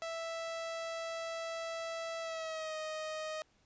sawtooth tone with pitch glide, 659.3 to 623.7 Hz, E5 to D#5, 0 to +4 cents, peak -34 dBFS, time 0.02-3.42 s, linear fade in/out 0 ms, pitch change -96 cents, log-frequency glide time 2.21-2.76 s, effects pink hiss -71 dBFS RMS until 3.65 s + resampled to 16000 Hz

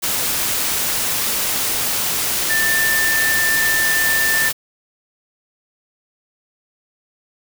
sine tone in noise, 1779 Hz, A6, 19 cents sharp, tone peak -16 dBFS, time 2.49-4.5 s, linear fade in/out 20 ms, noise white, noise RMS -20 dBFS, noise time 0.02-4.53 s, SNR +1 dB, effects none

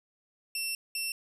15% pulse tone pair in turn, 2700 / 2700 Hz, E7 / E7, +41 / +41 cents, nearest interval unison, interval 0 cents, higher neither, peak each -24 dBFS, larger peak neither, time 0.55-0.75 / 0.95-1.12 s, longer first, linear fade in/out 2 ms, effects none

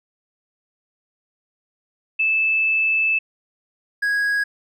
sine / triangle tone pair in turn, 2626 / 1654.3 Hz, E7 / G#6, -7 / -7 cents, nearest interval minor sixth, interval 800 cents, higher first, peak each -16 dBFS, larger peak neither, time 2.19-3.19 / 4.02-4.44 s, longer first, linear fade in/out 10 ms, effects none

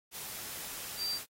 sine tone in noise, 4699 Hz, D8, in tune, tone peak -32 dBFS, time 0.97-1.2 s, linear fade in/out 50 ms, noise white, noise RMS -42 dBFS, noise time 0.11-1.26 s, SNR +7 dB, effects AAC 48 kbps

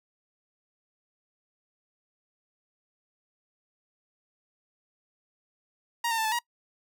sawtooth tone with pitch steps, 939 / 909 / 887 / 871 / 952 Hz, A#5 / A#5 / A5 / A5 / A#5, +12 / -44 / +14 / -18 / +36 cents, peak -22 dBFS, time 6.04-6.39 s, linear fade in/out 5 ms, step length 70 ms, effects noise-tail reverb RT60 0.1 s tail -24 dB re dry

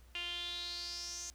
sawtooth tone with band-pass filter sweep, 349.2 Hz, F4, in tune, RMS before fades -42 dBFS, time 0.15-1.3 s, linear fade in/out 0 ms, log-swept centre 2800 to 6500 Hz, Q 6.9, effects added 60 Hz sine -57 dBFS peak until 1.34 s + pink hiss -67 dBFS RMS until 1.34 s

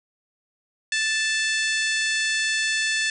harmonic tone, 879 Hz, A5, 2 cents flat, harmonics 2 / 3 / 4 / 5 / 6 / 7 / 8 / 9 / 10, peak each -24 / -28 / -30 / -32 / -34 / -35 / -36 / -37 / -38 dBFS, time 0.92-3.1 s, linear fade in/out 2 ms, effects none

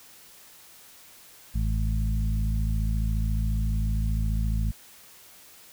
harmonic tone with a mistuned harmonic, 54 Hz, A1, 32 cents flat, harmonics 1 / 2 / 3 / 4, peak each -24 / -30 / -34 / -36 dBFS, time 1.54-4.72 s, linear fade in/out 20 ms, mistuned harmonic 1, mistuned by -22 cents, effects white hiss -51 dBFS RMS until 5.72 s

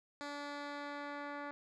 10% pulse tone with low-pass filter sweep, 288.4 Hz, D4, 31 cents flat, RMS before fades -44 dBFS, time 0.21-1.51 s, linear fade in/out 0 ms, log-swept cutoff 5600 to 2000 Hz, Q 0.99, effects none

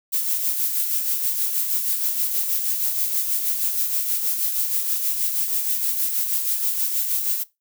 violet noise with tremolo, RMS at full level -21 dBFS, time 0.12-7.44 s, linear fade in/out 20 ms, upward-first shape sine, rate 6.3 Hz, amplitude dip 45%, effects noise-tail reverb RT60 0.2 s tail -19 dB re dry

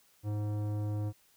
sine tone with tanh clipping, 104.7 Hz, G#2, 15 cents sharp, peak -33 dBFS, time 0.23-1.13 s, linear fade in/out 50 ms, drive 15 dB, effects white hiss -66 dBFS RMS until 1.36 s

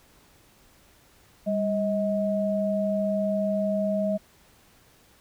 sine tone pair together, 199.38 / 633 Hz, G3 / D#5, +30 / +30 cents, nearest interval octave + minor sixth, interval 2000 cents, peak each -26 / -25 dBFS, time 1.46-4.18 s, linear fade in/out 20 ms, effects pink hiss -58 dBFS RMS until 5.2 s

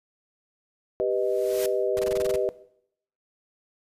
sine chord, G augmented, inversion none, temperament equal, 392 / 493.9 / 622.3 Hz, G4 / B4 / D#5, 0 / 0 / 0 cents, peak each -26 / -26 / -27 dBFS, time 1-2.49 s, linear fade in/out 0 ms
white noise with exponential growth, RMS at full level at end -31 dBFS, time 1.1-1.66 s, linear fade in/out 1 ms, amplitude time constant 120 ms
pink noise bursts, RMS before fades -35 dBFS, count 9, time 1.97-2.359 s, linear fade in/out 0 ms, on 21 ms, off 25 ms
effects noise-tail reverb RT60 0.7 s tail -18 dB re dry + resampled to 32000 Hz

